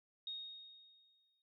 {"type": "tone with exponential decay", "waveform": "sine", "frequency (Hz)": 3729, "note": "A#7", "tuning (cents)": 0, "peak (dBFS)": -40, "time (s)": [0.27, 1.42], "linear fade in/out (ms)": 2, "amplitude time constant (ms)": 250, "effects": []}